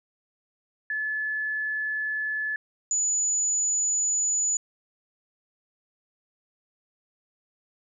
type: tone pair in turn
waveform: sine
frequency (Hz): 1725 / 6930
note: A6 / A8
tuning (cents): -35 / -27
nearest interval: 2 octaves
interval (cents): 2408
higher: second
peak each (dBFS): -26 / -22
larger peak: second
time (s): 0.9-2.56 / 2.91-4.57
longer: neither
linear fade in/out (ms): 2
effects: none